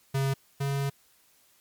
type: tone pair in turn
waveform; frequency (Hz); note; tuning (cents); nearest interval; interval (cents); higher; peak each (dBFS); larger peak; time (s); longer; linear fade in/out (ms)
square; 136.1 / 139.04; C#3 / C#3; -31 / +6; unison; 37; second; -25 / -27; first; 0.14-0.34 / 0.6-0.9; second; 10
effects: white hiss -63 dBFS RMS until 1.6 s + MP3 96 kbps